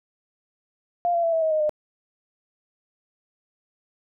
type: tone with pitch steps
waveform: sine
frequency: 698.5 / 682.2 / 666.2 / 650.6 / 635.4 / 620.5 / 606 Hz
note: F5 / F5 / E5 / E5 / D#5 / D#5 / D#5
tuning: 0 / -41 / +18 / -23 / +36 / -5 / -46 cents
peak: -19 dBFS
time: 1.05-1.694 s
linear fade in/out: 0 ms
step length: 92 ms
effects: none